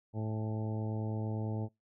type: harmonic tone with a mistuned harmonic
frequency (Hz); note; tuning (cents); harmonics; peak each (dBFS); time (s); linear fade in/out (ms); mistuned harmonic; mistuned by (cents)
108.9; A2; -17; 1 / 2 / 3 / 4 / 5 / 6 / 7 / 8; -34 / -40 / -44 / -46 / -48 / -50 / -51 / -52; 0.13-1.69; 50; 7; +51
effects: noise-tail reverb RT60 0.2 s tail -26 dB re dry